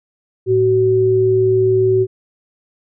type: tone pair together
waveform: sine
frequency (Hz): 111.67 / 376.8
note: A2 / F#4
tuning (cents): +26 / +32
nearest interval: octave + major sixth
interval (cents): 2106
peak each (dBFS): -19 / -11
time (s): 0.46-2.07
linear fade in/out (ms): 50
effects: none